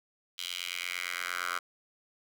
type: tone with high-pass filter sweep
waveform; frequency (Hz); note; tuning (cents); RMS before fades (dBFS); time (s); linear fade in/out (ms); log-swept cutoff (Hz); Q
10% pulse; 88.7; F2; +27; -36; 0.38-1.59; 10; 3300 to 1300; 2.8
effects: none